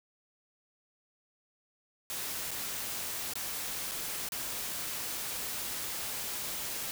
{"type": "noise with dropouts", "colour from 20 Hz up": "white", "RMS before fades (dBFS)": -37, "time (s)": [2.1, 6.91], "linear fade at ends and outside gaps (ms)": 0, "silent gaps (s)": [[2.508, 2.514], [3.336, 3.355], [3.912, 3.918], [4.288, 4.321]], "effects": []}